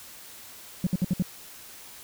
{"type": "tone bursts", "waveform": "sine", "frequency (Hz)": 181.8, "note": "F#3", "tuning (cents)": -30, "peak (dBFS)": -18, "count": 5, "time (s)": [0.84, 1.224], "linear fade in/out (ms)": 2, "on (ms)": 28, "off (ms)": 61, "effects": ["tanh soft clip ceiling -19 dBFS", "white hiss -46 dBFS RMS until 2.03 s"]}